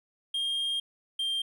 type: tone pair in turn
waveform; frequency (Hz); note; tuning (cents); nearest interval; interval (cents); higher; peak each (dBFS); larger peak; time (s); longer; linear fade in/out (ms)
triangle; 3219 / 3180; G7 / G7; +45 / +24; unison; 21; first; -26; neither; 0.34-0.8 / 1.19-1.42; first; 5
effects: none